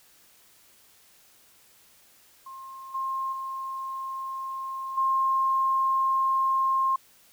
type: tone with level steps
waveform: sine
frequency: 1064 Hz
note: C6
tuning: 29 cents sharp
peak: -39 / -27 / -31 / -21 dBFS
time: 2.46-6.96 s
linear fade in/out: 5 ms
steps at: 2.94 / 3.32 / 4.97 s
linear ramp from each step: 10 ms
effects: white hiss -58 dBFS RMS until 7.32 s